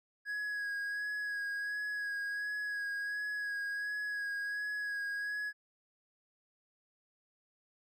triangle tone with vibrato, 1661.2 Hz, G#6, in tune, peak -33 dBFS, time 0.25-5.53 s, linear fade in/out 50 ms, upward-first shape sine, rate 1.4 Hz, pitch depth 22 cents each way, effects none

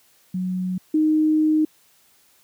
sine tone pair in turn, 183.9 / 309.9 Hz, F#3 / D#4, -10 / -7 cents, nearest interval major sixth, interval 903 cents, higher second, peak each -22 / -15 dBFS, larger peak second, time 0.34-0.78 / 0.94-1.65 s, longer second, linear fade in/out 5 ms, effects white hiss -58 dBFS RMS until 2.43 s + high-pass 60 Hz 12 dB/octave

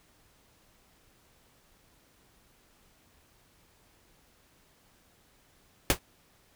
pink noise with exponential decay, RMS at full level -18 dBFS, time 5.9-5.99 s, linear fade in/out 1 ms, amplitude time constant 19 ms, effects pink hiss -64 dBFS RMS until 6.55 s

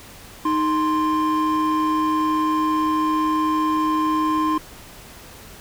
triangle tone pair together, 311.1 / 1046.5 Hz, D#4 / C6, 0 / 0 cents, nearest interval octave + major sixth, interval 2100 cents, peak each -17 dBFS, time 0.45-4.58 s, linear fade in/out 5 ms, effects tanh soft clip ceiling -13 dBFS + pink hiss -42 dBFS RMS until 5.6 s

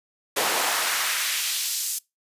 pink noise with high-pass filter sweep, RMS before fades -25 dBFS, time 0.36-1.99 s, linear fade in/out 10 ms, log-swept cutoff 440 to 7100 Hz, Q 1, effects noise-tail reverb RT60 0.2 s tail -23 dB re dry + resampled to 32000 Hz

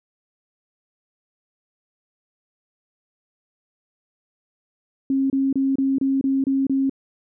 sine tone bursts, 270 Hz, C#4, 45 cents flat, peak -17 dBFS, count 8, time 5.1-6.896 s, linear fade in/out 2 ms, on 200 ms, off 28 ms, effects none

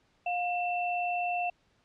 sine tone pair together, 710 / 2681 Hz, F5 / E7, +28 / +29 cents, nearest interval octave + major seventh, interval 2301 cents, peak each -29 / -34 dBFS, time 0.26-1.5 s, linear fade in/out 5 ms, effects pink hiss -69 dBFS RMS until 1.84 s + low-pass 5000 Hz 12 dB/octave

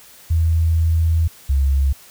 sine tone pair in turn, 81.7 / 68.54 Hz, E2 / C#2, -15 / -19 cents, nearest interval minor third, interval 304 cents, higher first, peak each -13 dBFS, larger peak neither, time 0.3-1.28 / 1.49-1.93 s, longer first, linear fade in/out 10 ms, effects white hiss -45 dBFS RMS until 2.1 s

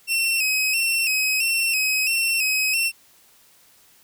sawtooth tone with vibrato, 2622 Hz, E7, 10 cents flat, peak -16 dBFS, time 0.07-2.92 s, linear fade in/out 50 ms, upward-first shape square, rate 1.5 Hz, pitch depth 56 cents each way, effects white hiss -55 dBFS RMS until 4.03 s

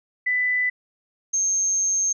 sine tone pair in turn, 1994 / 6395 Hz, B6 / G8, +16 / +34 cents, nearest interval octave + minor sixth, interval 2018 cents, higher second, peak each -19 dBFS, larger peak neither, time 0.26-0.7 / 1.33-2.13 s, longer second, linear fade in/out 10 ms, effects none

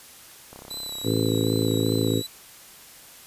click train, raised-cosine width 1 ms, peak -28 dBFS, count 54, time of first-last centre 0.53-2.136 s, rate 33 Hz
sawtooth tone with vibrato, 3951 Hz, B7, in tune, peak -29 dBFS, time 0.7-2.27 s, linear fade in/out 10 ms, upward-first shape sine, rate 2.6 Hz, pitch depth 33 cents each way
harmonic tone, 55 Hz, A1, in tune, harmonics 2 / 3 / 4 / 5 / 6 / 7 / 8 / 9, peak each -26 / -31 / -32 / -26 / -31 / -29 / -30 / -32 dBFS, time 1.03-2.23 s, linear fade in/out 50 ms
effects white hiss -47 dBFS RMS until 3.26 s + resampled to 32000 Hz

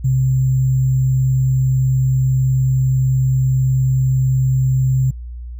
sine tone with sample-and-hold, 130.81 Hz, C3, in tune, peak -12 dBFS, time 0.04-5.11 s, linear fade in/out 10 ms, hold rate 7350 Hz, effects added 60 Hz sine -27 dBFS peak until 5.59 s

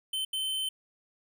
square tone bursts at uneven times, 3077 Hz, G7, 33 cents flat, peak -30 dBFS, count 2, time 0.13-0.25 / 0.33-0.69 s, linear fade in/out 5 ms, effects none

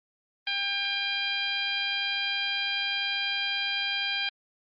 harmonic tone, 799 Hz, G5, 33 cents sharp, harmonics 1 / 2 / 3 / 4 / 5 / 6, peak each -41 / -34 / -32 / -31 / -36 / -38 dBFS, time 0.47-4.29 s, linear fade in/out 2 ms, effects Opus 24 kbps

